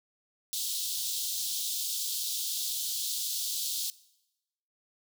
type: high-pass noise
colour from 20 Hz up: pink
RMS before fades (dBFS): -33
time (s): 0.53-3.9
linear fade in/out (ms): 0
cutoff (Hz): 3400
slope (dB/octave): 48
effects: noise-tail reverb RT60 0.9 s tail -20 dB re dry